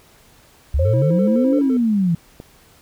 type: linear two-way sweep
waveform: sine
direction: up then down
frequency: 62.4 to 291.5 to 161.2 Hz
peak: -14 dBFS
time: 0.74-2.15 s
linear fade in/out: 5 ms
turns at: 1.57 s
type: tone with pitch glide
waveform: sine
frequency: 536 to 521.3 Hz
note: C5 to C5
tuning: +42 to -6 cents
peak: -19 dBFS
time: 0.79-1.59 s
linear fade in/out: 5 ms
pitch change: -48 cents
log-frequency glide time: 1.01-1.12 s
type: tone with vibrato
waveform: triangle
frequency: 380 Hz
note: F#4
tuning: 46 cents sharp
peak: -24 dBFS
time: 0.85-1.77 s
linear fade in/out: 2 ms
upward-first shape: square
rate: 5.9 Hz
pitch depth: 280 cents each way
type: click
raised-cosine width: 2 ms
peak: -21 dBFS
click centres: 2.401 s
effects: pink hiss -51 dBFS RMS until 2.81 s